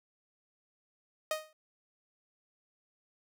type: tone with exponential decay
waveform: sawtooth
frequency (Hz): 622.3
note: D#5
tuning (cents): 0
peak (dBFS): -24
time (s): 1.31-1.53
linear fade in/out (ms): 2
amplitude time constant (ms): 47
effects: none